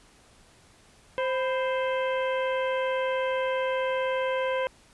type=harmonic tone with a mistuned harmonic; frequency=523.3 Hz; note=C5; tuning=in tune; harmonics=1 / 2 / 3 / 4 / 5 / 6; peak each=-26 / -32 / -36 / -38 / -40 / -42 dBFS; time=1.18-4.67 s; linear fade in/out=0 ms; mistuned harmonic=2; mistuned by=-81 cents; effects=pink hiss -57 dBFS RMS until 4.93 s + resampled to 24000 Hz